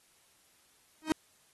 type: tone with exponential growth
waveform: 45% pulse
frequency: 313.7 Hz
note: D#4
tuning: 14 cents sharp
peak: -21 dBFS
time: 1.02-1.12 s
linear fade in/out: 0 ms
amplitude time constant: 21 ms
effects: white hiss -66 dBFS RMS until 1.53 s + AAC 32 kbps